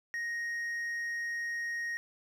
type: tone with hard clipping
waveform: sine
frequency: 1871 Hz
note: A#6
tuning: 6 cents sharp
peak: -34 dBFS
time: 0.14-1.97 s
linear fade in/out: 0 ms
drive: 3 dB
effects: none